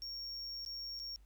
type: tone with dropouts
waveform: triangle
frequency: 5530 Hz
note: F8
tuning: 18 cents flat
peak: -40 dBFS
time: 0.02-1.16 s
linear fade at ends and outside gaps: 0 ms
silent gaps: 0.65-0.662 / 0.992-0.998 s
effects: added 50 Hz sine -58 dBFS peak until 1.25 s + pink hiss -75 dBFS RMS until 1.25 s